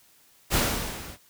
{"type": "noise with level ramp", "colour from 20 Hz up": "pink", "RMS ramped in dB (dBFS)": [-20, -44], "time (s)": [0.5, 1.18], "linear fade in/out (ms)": 50, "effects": ["white hiss -59 dBFS RMS until 1.29 s"]}